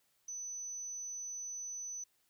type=tone; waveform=sine; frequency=6000 Hz; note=F#8; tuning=23 cents sharp; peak=-40 dBFS; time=0.28-2.04 s; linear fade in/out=5 ms; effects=white hiss -75 dBFS RMS until 2.29 s